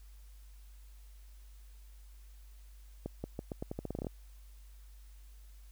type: accelerating click train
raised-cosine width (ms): 2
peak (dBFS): -24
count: 14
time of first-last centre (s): 3.06-4.068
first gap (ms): 180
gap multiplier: 0.84
effects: added 50 Hz sine -51 dBFS peak until 5.71 s + white hiss -67 dBFS RMS until 5.71 s